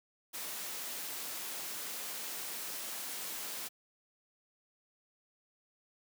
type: noise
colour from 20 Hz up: white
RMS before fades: -41 dBFS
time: 0.33-3.69 s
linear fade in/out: 20 ms
effects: high-pass 200 Hz 12 dB/octave

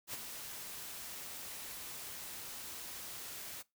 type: noise with ADSR envelope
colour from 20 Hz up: white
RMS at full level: -40 dBFS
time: 0.07-3.63 s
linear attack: 64 ms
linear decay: 25 ms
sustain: -6 dB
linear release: 23 ms
effects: noise-tail reverb RT60 0.2 s tail -21 dB re dry

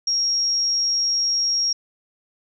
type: tone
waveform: sine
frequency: 5590 Hz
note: F8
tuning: 1 cent sharp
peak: -18 dBFS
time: 0.07-1.73 s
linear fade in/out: 5 ms
effects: none

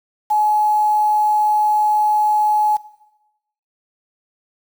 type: tone with quantisation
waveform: sine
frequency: 847 Hz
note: G#5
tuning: 34 cents sharp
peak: -13 dBFS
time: 0.3-2.77 s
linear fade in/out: 10 ms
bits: 6
effects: noise-tail reverb RT60 0.9 s tail -17 dB re dry

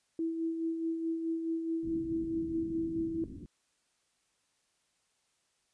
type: tone with tremolo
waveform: sine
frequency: 327.8 Hz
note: E4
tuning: 10 cents flat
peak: -29 dBFS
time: 0.19-3.24 s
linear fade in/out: 2 ms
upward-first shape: sine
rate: 4.7 Hz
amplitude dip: 45%
type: low-pass noise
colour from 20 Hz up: white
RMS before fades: -45 dBFS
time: 1.83-3.46 s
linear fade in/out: 0 ms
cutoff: 330 Hz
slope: 48 dB/octave
effects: white hiss -75 dBFS RMS until 5.73 s + resampled to 22050 Hz

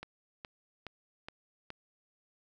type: click train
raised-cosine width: 0.3 ms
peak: -26 dBFS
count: 5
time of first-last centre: 0.03-1.704 s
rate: 2.39 Hz
effects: none

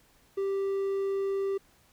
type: tone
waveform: triangle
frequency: 392 Hz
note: G4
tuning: in tune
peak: -25 dBFS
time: 0.37-1.58 s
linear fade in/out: 10 ms
effects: pink hiss -63 dBFS RMS until 1.92 s

